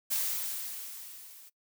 blue noise with level ramp, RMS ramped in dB -29 to -53 dBFS, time 0.1-1.5 s, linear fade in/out 20 ms, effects noise-tail reverb RT60 0.1 s tail -20 dB re dry

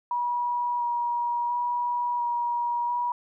sine tone with vibrato, 961 Hz, B5, 48 cents flat, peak -24 dBFS, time 0.11-3.12 s, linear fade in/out 2 ms, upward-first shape square, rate 0.72 Hz, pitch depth 10 cents each way, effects none

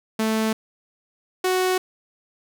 sawtooth tone pair in turn, 220 / 370 Hz, A3 / F#4, 0 / 0 cents, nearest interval major sixth, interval 900 cents, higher second, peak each -16 / -15 dBFS, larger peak second, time 0.19-0.53 / 1.44-1.78 s, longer neither, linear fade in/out 5 ms, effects none

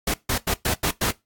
pink noise bursts at uneven times, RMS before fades -23 dBFS, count 6, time 0.07-0.14 / 0.29-0.38 / 0.47-0.54 / 0.65-0.74 / 0.83-0.91 / 1.01-1.11 s, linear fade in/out 5 ms, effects noise-tail reverb RT60 0.2 s tail -20 dB re dry + AAC 64 kbps

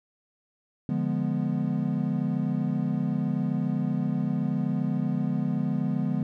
triangle chord, D diminished seventh, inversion none, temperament equal, 146.83 / 174.61 / 207.7 / 246.9 Hz, D3 / F3 / Ab3 / Cb4, 0 / 0 / 0 / 0 cents, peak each -28 dBFS, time 0.89-6.23 s, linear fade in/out 2 ms, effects none

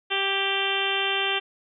harmonic tone with a mistuned harmonic, 391.4 Hz, G4, 3 cents flat, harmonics 1 / 2 / 3 / 4 / 5 / 6 / 7 / 8 / 9, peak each -31 / -32 / -34 / -32 / -34 / -33 / -29 / -28 / -34 dBFS, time 0.1-1.4 s, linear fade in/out 20 ms, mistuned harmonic 4, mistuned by +17 cents, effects none

